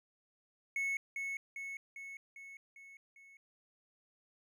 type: tone with echo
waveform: triangle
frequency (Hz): 2199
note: C#7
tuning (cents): -14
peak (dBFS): -31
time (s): 0.76-0.97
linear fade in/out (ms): 2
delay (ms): 400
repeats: 6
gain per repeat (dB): -4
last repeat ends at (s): 3.37
effects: none